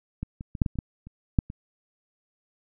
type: clicks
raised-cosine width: 5 ms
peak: -18 / -24 / -22 / -7 / -15 / -30 / -14 / -30 / -7 / -24 dBFS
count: 10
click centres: 0.23 / 0.409 / 0.552 / 0.618 / 0.662 / 0.756 / 0.788 / 1.07 / 1.388 / 1.501 s
effects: none